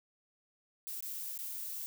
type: noise with dropouts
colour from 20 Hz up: violet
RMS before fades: -41 dBFS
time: 0.87-1.86 s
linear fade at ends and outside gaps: 0 ms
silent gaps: 1.007-1.025 / 1.377-1.389 s
effects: none

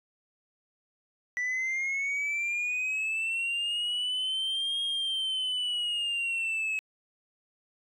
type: linear two-way sweep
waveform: sine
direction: up then down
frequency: 1963 to 3258 to 2566 Hz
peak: -25 dBFS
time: 1.37-6.79 s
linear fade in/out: 0 ms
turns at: 4.81 s
effects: tanh soft clip ceiling -27 dBFS

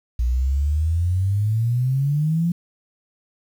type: exponential sweep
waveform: sine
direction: up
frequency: 58.27 to 174.61 Hz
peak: -17 dBFS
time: 0.19-2.52 s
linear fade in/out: 5 ms
effects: 8-bit

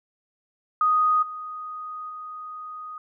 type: tone with level steps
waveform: sine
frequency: 1244.5 Hz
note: D#6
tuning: in tune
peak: -17 / -32 / -34 dBFS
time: 0.81-2.98 s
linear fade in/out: 2 ms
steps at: 1.22 / 2.09 s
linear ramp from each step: 10 ms
effects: none

